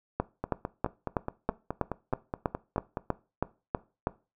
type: two click trains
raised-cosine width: 1 ms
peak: -12 / -17 dBFS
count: 13 / 13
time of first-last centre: 0.2-4.071 / 0.44-2.972 s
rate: 3.1 / 4.74 Hz
effects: noise-tail reverb RT60 0.3 s tail -19 dB re dry